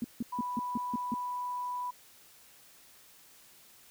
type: tone bursts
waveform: sine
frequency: 234.8 Hz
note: A#3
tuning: 13 cents sharp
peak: -29 dBFS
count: 7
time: 0.02-1.141 s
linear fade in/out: 2 ms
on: 23 ms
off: 160 ms
type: tone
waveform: sine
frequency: 987.8 Hz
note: B5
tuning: in tune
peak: -33 dBFS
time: 0.32-1.91 s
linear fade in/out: 10 ms
effects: white hiss -58 dBFS RMS until 3.9 s